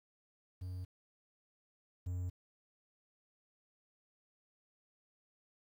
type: tone pair in turn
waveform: triangle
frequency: 91.4 / 89.73 Hz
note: F#2 / F2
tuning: -21 / +47 cents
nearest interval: unison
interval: 32 cents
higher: first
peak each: -38 / -34 dBFS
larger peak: second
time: 0.61-0.85 / 2.06-2.3 s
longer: neither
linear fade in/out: 10 ms
effects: 11-bit